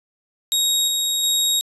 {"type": "tone with tremolo", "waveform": "25% pulse", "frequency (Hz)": 3775, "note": "A#7", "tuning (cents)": 21, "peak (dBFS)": -13, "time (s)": [0.52, 1.61], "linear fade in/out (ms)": 0, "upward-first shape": "square", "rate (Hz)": 1.4, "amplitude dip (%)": 25, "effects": ["resampled to 32000 Hz"]}